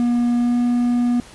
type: tone with pitch glide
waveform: triangle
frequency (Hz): 240 to 242.1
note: B3 to B3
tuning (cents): -49 to -34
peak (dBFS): -13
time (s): 0-1.2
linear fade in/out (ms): 0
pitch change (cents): +15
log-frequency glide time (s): 0.36-0.59
effects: pink hiss -43 dBFS RMS until 1.34 s + resampled to 24000 Hz